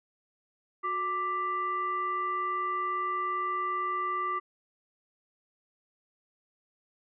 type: tone with frequency modulation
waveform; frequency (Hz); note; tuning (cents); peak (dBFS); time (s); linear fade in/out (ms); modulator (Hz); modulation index
sine; 1174.7; D6; 0; -28; 0.83-4.4; 20; 809; 0.54
effects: none